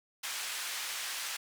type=band-pass noise; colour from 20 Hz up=pink; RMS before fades=-38 dBFS; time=0.23-1.37 s; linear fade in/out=10 ms; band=1600 to 12000 Hz; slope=12 dB/octave; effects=none